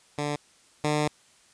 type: tone pair in turn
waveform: 10% pulse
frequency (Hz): 146.83 / 150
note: D3 / D3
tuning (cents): 0 / +37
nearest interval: unison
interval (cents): 37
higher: second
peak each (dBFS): -19 / -15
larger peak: second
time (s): 0.18-0.36 / 0.84-1.08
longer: second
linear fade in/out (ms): 5
effects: white hiss -59 dBFS RMS until 1.53 s + resampled to 22050 Hz